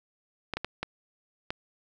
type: clicks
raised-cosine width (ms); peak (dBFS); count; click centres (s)
0.3; -15; 5; 0.537 / 0.57 / 0.646 / 0.83 / 1.505
effects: none